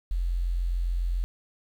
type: tone with quantisation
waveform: sine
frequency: 43.65 Hz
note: F1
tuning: in tune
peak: -24 dBFS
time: 0.11-1.24 s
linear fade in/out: 0 ms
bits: 9
effects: none